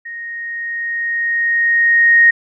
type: tone with level ramp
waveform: sine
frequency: 1864.7 Hz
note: A#6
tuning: in tune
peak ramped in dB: -26 to -5 dBFS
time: 0.05-2.31 s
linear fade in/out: 10 ms
effects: none